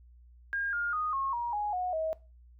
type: tone with pitch steps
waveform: sine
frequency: 1616 / 1415 / 1238.9 / 1084.8 / 949.8 / 831.7 / 728.2 / 637.6 Hz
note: G#6 / F6 / D#6 / C#6 / A#5 / G#5 / F#5 / D#5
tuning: -48 / +22 / -8 / -38 / +32 / +2 / -28 / +42 cents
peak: -29 dBFS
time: 0.53-2.13 s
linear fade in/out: 0 ms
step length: 200 ms
effects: noise-tail reverb RT60 0.3 s tail -19 dB re dry + added 60 Hz sine -53 dBFS peak until 2.59 s